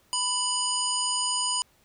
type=harmonic tone; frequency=988 Hz; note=B5; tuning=in tune; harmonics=1 / 3 / 5 / 7 / 9; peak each=-31 / -31 / -31 / -31 / -31 dBFS; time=0.13-1.62 s; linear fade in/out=0 ms; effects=pink hiss -63 dBFS RMS until 1.84 s